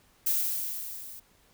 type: noise with level ramp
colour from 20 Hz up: violet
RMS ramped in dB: -25 to -45 dBFS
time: 0.26-1.2 s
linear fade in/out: 10 ms
effects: pink hiss -63 dBFS RMS until 1.53 s